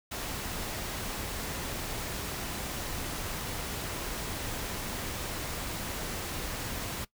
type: noise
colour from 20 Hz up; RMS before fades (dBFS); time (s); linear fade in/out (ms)
pink; -36; 0.11-7.05; 10
effects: noise-tail reverb RT60 0.1 s tail -19 dB re dry